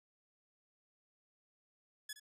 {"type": "tone with echo", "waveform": "10% pulse", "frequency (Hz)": 1700, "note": "G#6", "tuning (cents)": 40, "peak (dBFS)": -33, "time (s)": [2.09, 2.13], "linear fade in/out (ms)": 5, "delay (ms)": 68, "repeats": 1, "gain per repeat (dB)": -13, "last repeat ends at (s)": 2.198, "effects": []}